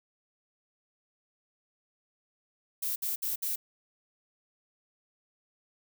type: noise bursts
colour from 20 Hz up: violet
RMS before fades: -32 dBFS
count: 4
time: 2.82-3.56 s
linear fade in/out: 10 ms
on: 140 ms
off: 60 ms
effects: none